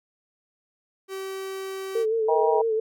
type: tone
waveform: 45% pulse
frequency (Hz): 384.6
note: G4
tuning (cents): -33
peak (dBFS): -31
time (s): 1.08-2.06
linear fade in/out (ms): 50
type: tone with vibrato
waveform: sine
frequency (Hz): 445.7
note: A4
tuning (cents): +22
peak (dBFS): -21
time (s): 1.95-2.8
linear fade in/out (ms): 5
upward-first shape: sine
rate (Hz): 6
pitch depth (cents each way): 46
type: harmonic tone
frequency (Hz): 158.8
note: D#3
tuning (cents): +36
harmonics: 3 / 4 / 5 / 6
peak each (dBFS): -26 / -26 / -26 / -26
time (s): 2.28-2.62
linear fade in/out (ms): 10
effects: none